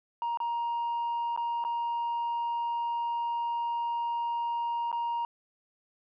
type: tone with dropouts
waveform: sine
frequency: 940 Hz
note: A#5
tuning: 14 cents sharp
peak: -26 dBFS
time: 0.22-5.25 s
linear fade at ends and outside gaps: 1 ms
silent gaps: 0.373-0.402 / 1.363-1.375 / 1.64-1.649 / 4.916-4.927 s
effects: tanh soft clip ceiling -27 dBFS